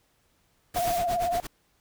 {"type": "noise with tremolo", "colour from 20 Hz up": "pink", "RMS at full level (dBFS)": -34, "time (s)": [0.74, 1.47], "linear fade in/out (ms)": 5, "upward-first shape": "sine", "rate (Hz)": 8.5, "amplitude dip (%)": 90}
{"type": "tone with vibrato", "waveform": "sine", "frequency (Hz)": 698.5, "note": "F5", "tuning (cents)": 0, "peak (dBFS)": -24, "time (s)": [0.76, 1.4], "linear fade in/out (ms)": 0, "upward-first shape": "sine", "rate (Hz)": 18, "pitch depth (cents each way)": 56}
{"type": "noise", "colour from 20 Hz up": "white", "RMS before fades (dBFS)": -36, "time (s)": [0.76, 0.99], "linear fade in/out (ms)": 10}
{"effects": ["pink hiss -68 dBFS RMS until 1.8 s"]}